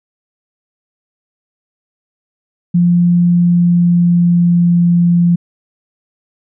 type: tone with pitch glide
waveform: sine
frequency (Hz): 174.4 to 173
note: F3 to F3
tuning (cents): -2 to -16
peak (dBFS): -7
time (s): 2.74-5.36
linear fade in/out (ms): 10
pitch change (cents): -14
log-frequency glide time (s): 3.24-4.86
effects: none